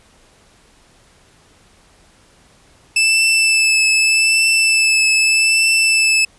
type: tone with vibrato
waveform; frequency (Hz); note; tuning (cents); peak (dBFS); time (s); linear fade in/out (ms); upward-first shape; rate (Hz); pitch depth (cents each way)
sawtooth; 2634; E7; -2; -8; 2.96-6.25; 5; triangle; 0.82; 21
effects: pink hiss -51 dBFS RMS until 6.38 s + resampled to 24000 Hz